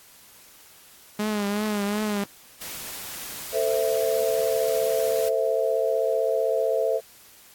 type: tone with vibrato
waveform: sawtooth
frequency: 207.7 Hz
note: G#3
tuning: in tune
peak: -20 dBFS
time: 1.19-2.24 s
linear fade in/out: 5 ms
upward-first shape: triangle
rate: 2.7 Hz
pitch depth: 68 cents each way
type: noise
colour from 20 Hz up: white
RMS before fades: -36 dBFS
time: 2.61-5.29 s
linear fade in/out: 5 ms
type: chord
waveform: sine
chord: A minor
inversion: none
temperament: equal with one note detuned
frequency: 447.7 / 523.3 / 659.3 Hz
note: A4 / C5 / E5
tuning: +30 / 0 / 0 cents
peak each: -25 dBFS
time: 3.52-7.01 s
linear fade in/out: 50 ms
effects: white hiss -51 dBFS RMS until 7.54 s + AAC 64 kbps